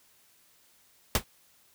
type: noise with exponential decay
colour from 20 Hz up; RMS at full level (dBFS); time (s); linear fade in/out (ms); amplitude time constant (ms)
pink; -18; 1.15-1.24; 2; 18
effects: white hiss -63 dBFS RMS until 1.74 s